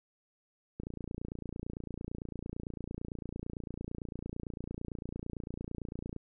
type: click train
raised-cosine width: 3 ms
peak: -26 dBFS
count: 156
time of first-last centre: 0.8-6.163 s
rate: 28.9 Hz
effects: none